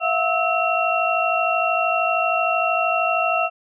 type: tone cluster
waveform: sine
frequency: 665 / 718 / 1302 / 2729 Hz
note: E5 / F5 / E6 / F7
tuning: +15 / +48 / -22 / -41 cents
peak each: -23 dBFS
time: 0-3.5 s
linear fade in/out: 50 ms
effects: none